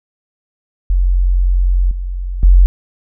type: tone with level steps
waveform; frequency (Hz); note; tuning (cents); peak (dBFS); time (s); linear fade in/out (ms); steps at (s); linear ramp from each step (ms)
sine; 44.99; F#1; -48; -9 / -18 / -3; 0.9-2.66; 0; 1.91 / 2.43; 2
effects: none